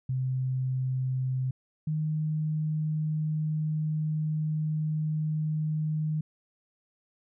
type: tone pair in turn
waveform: sine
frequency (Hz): 130 / 154.6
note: C3 / D#3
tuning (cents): -11 / -11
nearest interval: minor third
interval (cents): 300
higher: second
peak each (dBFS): -26 / -26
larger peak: neither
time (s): 0.09-1.51 / 1.87-6.21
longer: second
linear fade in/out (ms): 5
effects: none